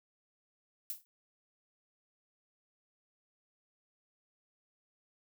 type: noise with exponential decay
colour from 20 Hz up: violet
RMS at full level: -35 dBFS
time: 0.9-1.05 s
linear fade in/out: 0 ms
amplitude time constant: 31 ms
effects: none